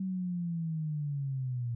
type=linear sweep; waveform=sine; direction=down; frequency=191.2 to 116.54 Hz; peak=-31 dBFS; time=0-1.75 s; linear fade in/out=5 ms; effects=none